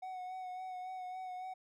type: tone with vibrato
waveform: triangle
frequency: 740 Hz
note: F#5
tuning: in tune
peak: -39 dBFS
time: 0.02-1.54 s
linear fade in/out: 10 ms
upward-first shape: sine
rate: 3.6 Hz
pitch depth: 25 cents each way
effects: none